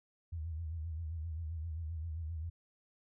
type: tone with vibrato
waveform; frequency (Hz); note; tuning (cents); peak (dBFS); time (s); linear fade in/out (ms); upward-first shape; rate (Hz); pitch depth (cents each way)
sine; 80.8; E2; -34; -37; 0.32-2.5; 10; sine; 7.6; 95
effects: none

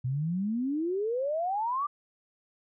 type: exponential sweep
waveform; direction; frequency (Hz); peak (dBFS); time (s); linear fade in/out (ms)
sine; up; 122.2 to 1200; -27; 0.04-1.87; 10
effects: none

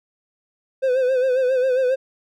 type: tone with vibrato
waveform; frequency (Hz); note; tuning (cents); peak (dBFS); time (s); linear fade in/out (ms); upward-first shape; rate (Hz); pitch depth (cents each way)
triangle; 514; C5; -31; -14; 0.82-1.96; 20; sine; 7.4; 64
effects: none

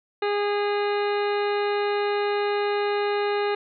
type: harmonic tone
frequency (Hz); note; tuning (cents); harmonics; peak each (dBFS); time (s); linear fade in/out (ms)
410.2; G#4; -21; 1 / 2 / 3 / 4 / 5 / 6 / 7 / 9 / 10; -23 / -29 / -33 / -35 / -37 / -39 / -40 / -42 / -43; 0.22-3.55; 5
effects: none

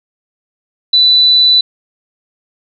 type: tone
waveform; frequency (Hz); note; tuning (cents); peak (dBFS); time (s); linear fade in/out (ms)
sine; 3981; B7; +13; -5; 0.93-1.61; 5
effects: none

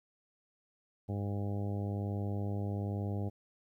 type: harmonic tone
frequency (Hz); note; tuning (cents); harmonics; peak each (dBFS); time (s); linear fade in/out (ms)
101.1; G#2; -46; 1 / 2 / 3 / 4 / 5 / 6 / 7 / 8; -34 / -40 / -44 / -46 / -48 / -50 / -51 / -52; 1.08-3.3; 20
effects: 12-bit

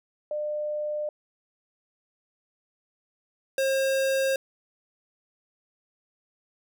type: tone pair in turn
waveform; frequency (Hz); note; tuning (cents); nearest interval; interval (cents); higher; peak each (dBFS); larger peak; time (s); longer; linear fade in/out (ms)
sine / square; 600 / 536.2; D5 / C5; +37 / +42; major second; 195; first; -27 / -23; second; 0.31-1.09 / 3.58-4.36; neither; 2
effects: none

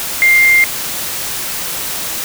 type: tone in noise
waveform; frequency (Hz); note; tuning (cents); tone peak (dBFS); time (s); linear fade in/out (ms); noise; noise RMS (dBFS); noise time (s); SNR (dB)
sine; 2100; C7; +6; -6; 0.22-0.64; 0; white; -21; 0-2.24; +12
effects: none

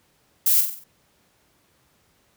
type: noise with echo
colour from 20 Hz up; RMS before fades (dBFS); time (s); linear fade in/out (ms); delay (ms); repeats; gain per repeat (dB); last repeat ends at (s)
violet; -18; 0.46-0.61; 5; 46; 5; -6; 0.84
effects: pink hiss -63 dBFS RMS until 2.36 s + high-pass 60 Hz 12 dB/octave

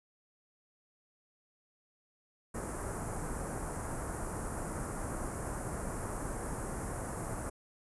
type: band-stop noise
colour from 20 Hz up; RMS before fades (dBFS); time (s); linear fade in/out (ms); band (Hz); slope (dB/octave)
pink; -38; 2.54-7.5; 10; 1500 to 8500; 24
effects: resampled to 24000 Hz

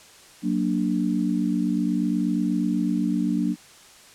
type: chord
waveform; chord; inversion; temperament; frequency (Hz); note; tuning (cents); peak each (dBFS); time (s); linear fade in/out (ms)
sine; Gb augmented; none; equal; 185 / 233.1 / 293.7; Gb3 / Bb3 / D4; 0 / 0 / 0; -25; 0.42-3.56; 50
effects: white hiss -49 dBFS RMS until 4.14 s + low-pass 9000 Hz 12 dB/octave

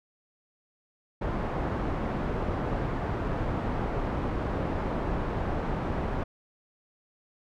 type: low-pass noise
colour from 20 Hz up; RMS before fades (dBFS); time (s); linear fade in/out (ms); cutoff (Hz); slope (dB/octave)
pink; -30; 1.21-6.24; 10; 1100; 12
effects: none

